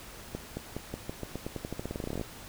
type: accelerating click train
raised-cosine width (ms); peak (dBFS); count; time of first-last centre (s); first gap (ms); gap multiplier
2; -21; 24; 0.35-2.213; 220; 0.89
effects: pink hiss -47 dBFS RMS until 2.48 s